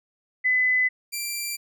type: tone pair in turn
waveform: sine / 10% pulse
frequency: 2011 / 2359 Hz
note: B6 / D7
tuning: +31 / +7 cents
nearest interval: minor third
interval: 276 cents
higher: second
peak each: -18 / -19 dBFS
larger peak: first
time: 0.44-0.89 / 1.12-1.57 s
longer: neither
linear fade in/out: 20 ms
effects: none